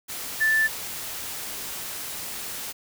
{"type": "tone in noise", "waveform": "sine", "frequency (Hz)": 1760, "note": "A6", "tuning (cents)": 0, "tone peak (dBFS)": -18, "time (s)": [0.4, 0.68], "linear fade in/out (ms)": 20, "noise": "white", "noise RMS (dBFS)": -34, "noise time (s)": [0.08, 2.73], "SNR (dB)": 13, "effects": []}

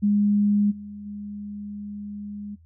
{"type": "tone with level steps", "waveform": "sine", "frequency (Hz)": 205.5, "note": "G#3", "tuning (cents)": -18, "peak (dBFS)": [-17, -35, -32], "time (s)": [0.02, 2.56], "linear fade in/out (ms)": 20, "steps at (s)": [0.7, 1.05], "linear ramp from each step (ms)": 20, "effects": ["noise-tail reverb RT60 0.1 s tail -18 dB re dry", "added 82 Hz sine -50 dBFS peak until 2.65 s"]}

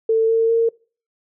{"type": "tone with pitch steps", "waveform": "sine", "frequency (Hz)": [447.3, 452.8, 458.3], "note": ["A4", "A4", "A#4"], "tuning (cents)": [28, 50, -29], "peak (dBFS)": -13, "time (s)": [0.09, 0.69], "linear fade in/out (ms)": 5, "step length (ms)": 200, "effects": ["noise-tail reverb RT60 0.4 s tail -25 dB re dry"]}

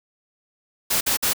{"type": "noise bursts", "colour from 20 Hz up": "white", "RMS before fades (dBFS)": -21, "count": 3, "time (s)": [0.9, 1.334], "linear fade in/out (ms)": 10, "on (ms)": 110, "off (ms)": 52, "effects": []}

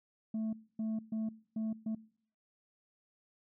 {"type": "tone bursts at uneven times", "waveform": "sine", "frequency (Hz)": 220, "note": "A3", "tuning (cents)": 0, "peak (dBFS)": -30, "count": 5, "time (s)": [[0.34, 0.53], [0.79, 0.99], [1.12, 1.29], [1.56, 1.73], [1.86, 1.95]], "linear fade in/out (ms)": 5, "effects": ["noise-tail reverb RT60 0.6 s tail -24 dB re dry", "tanh soft clip ceiling -32 dBFS"]}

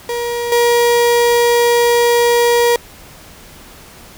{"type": "tone with level steps", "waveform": "35% pulse", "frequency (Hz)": 475.4, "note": "A#4", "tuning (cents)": 34, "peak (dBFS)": [-16, -8], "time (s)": [0.09, 2.76], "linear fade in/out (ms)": 2, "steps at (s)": 0.52, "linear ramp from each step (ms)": 2, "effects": ["pink hiss -39 dBFS RMS until 4.17 s"]}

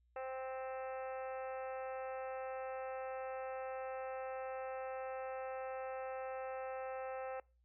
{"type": "harmonic tone with a mistuned harmonic", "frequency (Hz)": 261.6, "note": "C4", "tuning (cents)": 0, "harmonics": [2, 3, 4, 5, 6, 7, 8, 9, 10], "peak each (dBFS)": [-43, -46, -57, -52, -59, -58, -62, -65, -60], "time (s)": [0.16, 7.4], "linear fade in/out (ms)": 2, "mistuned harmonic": 10, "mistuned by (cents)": 20, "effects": ["noise-tail reverb RT60 0.3 s tail -23 dB re dry", "added 60 Hz sine -70 dBFS peak until 7.64 s"]}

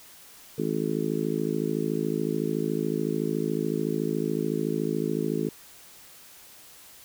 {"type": "harmonic tone", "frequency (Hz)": 53.8, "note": "A1", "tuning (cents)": -38, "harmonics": [3, 4, 5, 6, 7, 8], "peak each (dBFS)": [-32, -32, -32, -32, -32, -32], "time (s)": [0.58, 5.49], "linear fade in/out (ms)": 5, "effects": ["white hiss -50 dBFS RMS until 7.04 s"]}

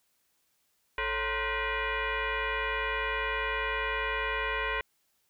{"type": "tone with frequency modulation", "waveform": "sine", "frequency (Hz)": 440, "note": "A4", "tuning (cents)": 0, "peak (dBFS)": -28, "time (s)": [0.98, 4.81], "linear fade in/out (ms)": 2, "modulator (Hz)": 495, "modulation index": 4.5, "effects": ["white hiss -73 dBFS RMS until 5.29 s"]}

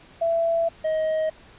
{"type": "tone pair in turn", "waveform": ["sine", "triangle"], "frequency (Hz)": [667, 629.6], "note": ["E5", "D#5"], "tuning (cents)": [20, 20], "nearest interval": "minor second", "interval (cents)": 100, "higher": "first", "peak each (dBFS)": -19, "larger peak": "neither", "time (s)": [[0.21, 0.69], [0.84, 1.3]], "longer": "first", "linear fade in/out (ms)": 10, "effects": ["pink hiss -50 dBFS RMS until 1.58 s", "resampled to 8000 Hz"]}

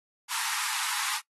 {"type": "high-pass noise", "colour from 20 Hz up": "pink", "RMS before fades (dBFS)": -31, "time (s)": [0.28, 1.21], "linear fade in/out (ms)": 50, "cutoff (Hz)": 830, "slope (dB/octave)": 96, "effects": ["noise-tail reverb RT60 0.1 s tail -20 dB re dry", "AAC 32 kbps"]}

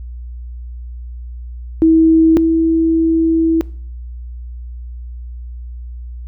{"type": "tone pair in turn", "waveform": "sine", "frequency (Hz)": [323, 326], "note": ["E4", "E4"], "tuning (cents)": [-35, -19], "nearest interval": "unison", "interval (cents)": 16, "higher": "second", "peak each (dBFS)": [-6, -10], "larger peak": "first", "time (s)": [[1.82, 2.37], [2.37, 3.61]], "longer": "second", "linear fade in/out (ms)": 0, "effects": ["noise-tail reverb RT60 0.5 s tail -22 dB re dry", "added 60 Hz sine -26 dBFS peak until 6.27 s"]}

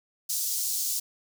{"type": "high-pass noise", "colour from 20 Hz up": "pink", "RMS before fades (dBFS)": -29, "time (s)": [0.29, 1], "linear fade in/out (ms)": 10, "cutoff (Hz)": 5200, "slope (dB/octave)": 24, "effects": []}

